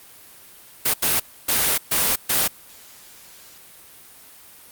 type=noise bursts at uneven times; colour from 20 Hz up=white; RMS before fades=-19 dBFS; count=5; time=0.85-0.94 / 1.02-1.2 / 1.48-1.78 / 1.91-2.16 / 2.29-2.48 s; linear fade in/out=10 ms; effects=white hiss -46 dBFS RMS until 4.71 s + Opus 32 kbps